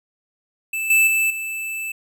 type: tone with level steps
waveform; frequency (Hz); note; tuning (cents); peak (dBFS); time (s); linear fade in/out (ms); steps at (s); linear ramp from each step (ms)
square; 2637; E7; 0; -23 / -13 / -17 / -26; 0.73-1.92; 5; 0.9 / 1.07 / 1.3; 5
effects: none